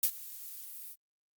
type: noise with ADSR envelope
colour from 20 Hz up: violet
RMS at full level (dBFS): -25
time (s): 0.03-0.96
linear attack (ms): 5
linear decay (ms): 71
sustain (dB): -20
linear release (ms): 50
effects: Opus 48 kbps